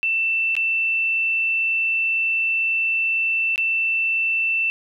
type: tone with dropouts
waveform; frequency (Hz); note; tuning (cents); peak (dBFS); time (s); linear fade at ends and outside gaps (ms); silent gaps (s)
sine; 2671; E7; +22; -18; 0.03-4.7; 0; 0.553-0.566 / 3.559-3.579
effects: 10-bit